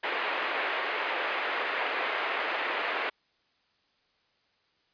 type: band-pass noise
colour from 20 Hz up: white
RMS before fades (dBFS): -31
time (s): 0.03-3.1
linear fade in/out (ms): 10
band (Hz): 380 to 2500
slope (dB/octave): 24
effects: white hiss -70 dBFS RMS until 4.93 s + resampled to 11025 Hz